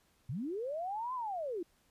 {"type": "linear two-way sweep", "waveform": "sine", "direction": "up then down", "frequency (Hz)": [103.83, 1046.5, 318.1], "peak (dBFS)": -35, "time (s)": [0.29, 1.63], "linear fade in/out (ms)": 5, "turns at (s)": 1.14, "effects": ["pink hiss -71 dBFS RMS until 1.9 s", "resampled to 32000 Hz"]}